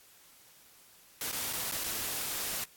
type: noise with dropouts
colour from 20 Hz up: white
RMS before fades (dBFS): -35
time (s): 1.21-2.64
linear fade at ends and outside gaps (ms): 1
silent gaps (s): 1.315-1.328 / 1.529-1.533 / 1.714-1.721 / 1.837-1.841
effects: white hiss -59 dBFS RMS until 2.76 s + AAC 64 kbps